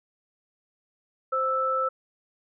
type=tone pair together; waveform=sine; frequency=523.3 / 1318.6 Hz; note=C5 / E6; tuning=0 / 0 cents; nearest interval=octave + major third; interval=1600 cents; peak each=-28 / -24 dBFS; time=1.32-1.89 s; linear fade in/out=10 ms; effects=none